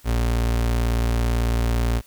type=tone; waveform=35% pulse; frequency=58.1 Hz; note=A#1; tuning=5 cents flat; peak=-17 dBFS; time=0.04-2.02 s; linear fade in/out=50 ms; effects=white hiss -53 dBFS RMS until 2.06 s